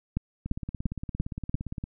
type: two click trains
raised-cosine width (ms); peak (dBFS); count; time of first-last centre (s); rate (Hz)
5; -21 / -14; 25 / 5; 0.46-1.839 / 0.17-1.545; 17.4 / 2.91
effects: none